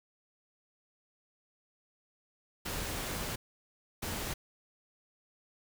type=noise bursts at uneven times; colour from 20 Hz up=pink; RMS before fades=-37 dBFS; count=2; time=2.65-3.36 / 4.02-4.34 s; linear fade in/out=10 ms; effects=none